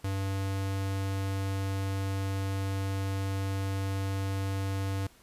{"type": "tone", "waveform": "square", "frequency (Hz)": 97.2, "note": "G2", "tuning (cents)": -14, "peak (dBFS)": -30, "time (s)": [0.04, 5.07], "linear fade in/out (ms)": 5, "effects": ["pink hiss -59 dBFS RMS until 5.22 s", "resampled to 32000 Hz"]}